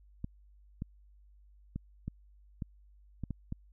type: clicks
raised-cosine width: 5 ms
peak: -24 dBFS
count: 8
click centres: 0.244 / 0.821 / 1.76 / 2.08 / 2.622 / 3.237 / 3.307 / 3.524 s
effects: added 50 Hz sine -57 dBFS peak until 3.72 s